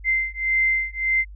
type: beating tone pair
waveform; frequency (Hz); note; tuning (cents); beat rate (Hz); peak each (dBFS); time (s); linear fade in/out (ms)
sine; 2080 / 2081.7; C7 / C7; -11 / -9; 1.7; -22; 0.04-1.25; 50
effects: added 50 Hz sine -37 dBFS peak until 1.35 s